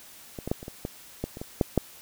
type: clicks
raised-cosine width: 2 ms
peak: -22 / -18 / -11 / -26 / -23 / -17 / -15 / -25 / -21 / -7 / -7 dBFS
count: 11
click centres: 0.388 / 0.476 / 0.515 / 0.629 / 0.681 / 0.851 / 1.24 / 1.371 / 1.415 / 1.612 / 1.777 s
effects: white hiss -49 dBFS RMS until 2.01 s